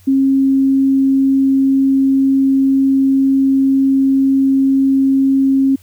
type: tone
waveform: sine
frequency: 269.8 Hz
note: C#4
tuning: 47 cents flat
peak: -9 dBFS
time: 0.07-5.76 s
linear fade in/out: 10 ms
effects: added 92 Hz sine -44 dBFS peak until 5.82 s + white hiss -51 dBFS RMS until 5.82 s